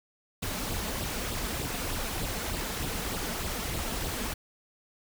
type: noise with flanger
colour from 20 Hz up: pink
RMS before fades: -33 dBFS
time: 0.42-4.34 s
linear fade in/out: 10 ms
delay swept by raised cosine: 0.23 to 4.73 ms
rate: 3.3 Hz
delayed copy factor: +0.6
effects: none